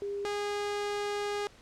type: tone pair in turn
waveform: sine / sawtooth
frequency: 403.1 / 410.4 Hz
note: G4 / G#4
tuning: +48 / -21 cents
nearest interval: unison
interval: 31 cents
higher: second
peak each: -32 / -27 dBFS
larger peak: second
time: 0.02-0.25 / 0.25-1.47 s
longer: second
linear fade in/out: 0 ms
effects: pink hiss -57 dBFS RMS until 1.61 s + low-pass 7000 Hz 12 dB/octave